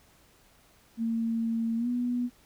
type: tone with pitch glide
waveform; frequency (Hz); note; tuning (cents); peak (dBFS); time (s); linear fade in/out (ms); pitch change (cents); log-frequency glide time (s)
sine; 228 to 244.4; A#3 to B3; -38 to -18; -26; 0.97-2.3; 50; +120; 1.77-1.88
effects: pink hiss -61 dBFS RMS until 2.45 s